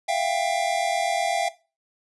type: tone cluster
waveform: square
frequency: 664 / 704 / 792 Hz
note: E5 / F5 / G5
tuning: +12 / +14 / +18 cents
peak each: -27 dBFS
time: 0.08-1.49 s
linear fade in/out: 10 ms
effects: noise-tail reverb RT60 0.3 s tail -18 dB re dry + resampled to 24000 Hz